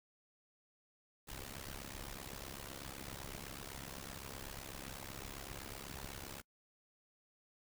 pink noise with amplitude modulation, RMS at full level -44 dBFS, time 1.27-6.42 s, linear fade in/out 20 ms, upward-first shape sine, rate 67.9 Hz, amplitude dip 90%, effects noise-tail reverb RT60 0.1 s tail -25 dB re dry

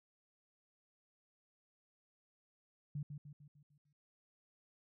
sine tone with echo, 146.1 Hz, D3, 9 cents flat, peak -38 dBFS, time 2.95-3.03 s, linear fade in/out 5 ms, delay 150 ms, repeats 6, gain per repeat -6 dB, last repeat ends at 3.93 s, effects none

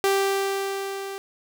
sawtooth tone with level ramp, 392 Hz, G4, in tune, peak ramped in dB -14 to -28 dBFS, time 0.04-1.18 s, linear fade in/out 0 ms, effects none

